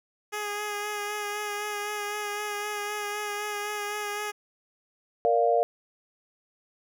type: tone with vibrato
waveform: 10% pulse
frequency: 415.3 Hz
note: G#4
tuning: in tune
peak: -22 dBFS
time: 0.32-4.32 s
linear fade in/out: 20 ms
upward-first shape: sine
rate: 3.9 Hz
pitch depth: 21 cents each way
type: chord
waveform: sine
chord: Bb major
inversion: none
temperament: equal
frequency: 466.2 / 587.3 / 698.5 Hz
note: Bb4 / D5 / F5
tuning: 0 / 0 / 0 cents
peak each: -24 / -26 / -23 dBFS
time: 5.25-5.63 s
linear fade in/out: 0 ms
effects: none